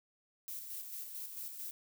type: noise with tremolo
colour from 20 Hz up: violet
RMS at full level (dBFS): -43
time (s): 0.48-1.71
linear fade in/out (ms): 0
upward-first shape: square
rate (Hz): 4.5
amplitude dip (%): 40
effects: none